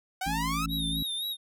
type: exponential sweep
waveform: sawtooth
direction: up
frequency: 735 to 1331 Hz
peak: -26 dBFS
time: 0.21-0.66 s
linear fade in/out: 5 ms
type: harmonic tone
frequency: 55 Hz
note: A1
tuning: in tune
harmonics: 1 / 3 / 4 / 5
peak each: -35 / -34 / -41 / -36 dBFS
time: 0.26-1.03 s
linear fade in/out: 5 ms
type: tone with vibrato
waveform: square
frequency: 3715 Hz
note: A#7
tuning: 7 cents flat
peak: -31 dBFS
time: 0.68-1.37 s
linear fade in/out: 50 ms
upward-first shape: sine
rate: 3.8 Hz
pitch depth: 73 cents each way
effects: none